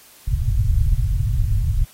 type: low-pass noise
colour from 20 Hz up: pink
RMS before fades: -18 dBFS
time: 0.27-1.85 s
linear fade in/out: 10 ms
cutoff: 130 Hz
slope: 48 dB/octave
effects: white hiss -48 dBFS RMS until 1.93 s + AAC 48 kbps